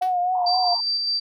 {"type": "tone with vibrato", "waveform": "sine", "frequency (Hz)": 725, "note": "F#5", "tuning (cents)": -35, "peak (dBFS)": -19, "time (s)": [0.01, 0.75], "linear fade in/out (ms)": 10, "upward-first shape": "triangle", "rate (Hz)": 3.9, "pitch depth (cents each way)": 51}
{"type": "tone with exponential decay", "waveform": "5% pulse", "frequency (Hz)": 376.6, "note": "F#4", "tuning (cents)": 31, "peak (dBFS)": -23, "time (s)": [0.02, 0.18], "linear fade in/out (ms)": 2, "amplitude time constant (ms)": 34}
{"type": "band-pass noise", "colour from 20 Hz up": "pink", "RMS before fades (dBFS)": -35, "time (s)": [0.34, 0.81], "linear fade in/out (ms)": 10, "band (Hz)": [860, 1000], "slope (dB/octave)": 96}
{"type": "tone with tremolo", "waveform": "sine", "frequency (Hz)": 4672, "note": "D8", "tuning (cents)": -10, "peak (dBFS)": -20, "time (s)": [0.46, 1.2], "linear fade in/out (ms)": 10, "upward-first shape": "square", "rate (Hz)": 4.9, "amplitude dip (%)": 25}
{"effects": []}